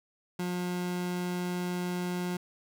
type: tone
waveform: 30% pulse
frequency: 178.6 Hz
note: F3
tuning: 39 cents sharp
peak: -28 dBFS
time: 0.39-2.37 s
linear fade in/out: 5 ms
effects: none